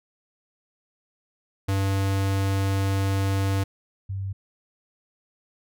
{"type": "tone pair in turn", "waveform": ["square", "sine"], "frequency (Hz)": [97.5, 97.1], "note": ["G2", "G2"], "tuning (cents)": [-9, -16], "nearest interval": "unison", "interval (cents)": 7, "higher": "first", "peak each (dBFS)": [-22, -27], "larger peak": "first", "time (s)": [[1.68, 3.64], [4.09, 4.33]], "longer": "first", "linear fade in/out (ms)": 10, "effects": []}